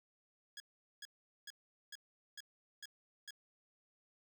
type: tone bursts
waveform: 15% pulse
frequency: 1666 Hz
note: G#6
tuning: 5 cents sharp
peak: -40 dBFS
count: 7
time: 0.57-3.307 s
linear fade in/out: 2 ms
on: 31 ms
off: 420 ms
effects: none